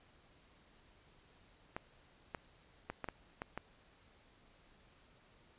clicks, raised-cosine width 0.5 ms, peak -25 dBFS, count 7, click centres 1.765 / 2.348 / 2.9 / 3.043 / 3.087 / 3.419 / 3.576 s, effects pink hiss -66 dBFS RMS until 5.58 s + resampled to 8000 Hz

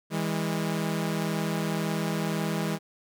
sawtooth tone pair together, 161.8 / 203.7 Hz, E3 / G#3, -32 / -33 cents, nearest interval major third, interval 399 cents, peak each -25 / -26 dBFS, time 0.1-2.79 s, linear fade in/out 50 ms, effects none

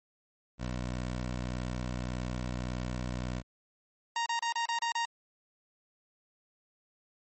15% pulse tone, 61.74 Hz, B1, in tune, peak -27 dBFS, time 0.58-3.43 s, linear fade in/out 50 ms
sawtooth tone bursts, 932.3 Hz, A#5, in tune, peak -25 dBFS, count 7, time 4.16-5.052 s, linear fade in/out 2 ms, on 100 ms, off 32 ms
effects MP3 32 kbps

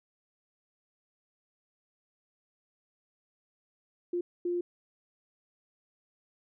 sine tone bursts at uneven times, 350.9 Hz, F4, 8 cents sharp, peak -28 dBFS, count 2, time 4.13-4.21 / 4.45-4.61 s, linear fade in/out 5 ms, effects none

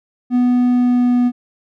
triangle tone with pitch glide, 246.9 to 245.1 Hz, B3 to B3, 0 to -13 cents, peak -9 dBFS, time 0.3-1.32 s, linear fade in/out 50 ms, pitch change -13 cents, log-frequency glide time 0.72-1.2 s, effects none

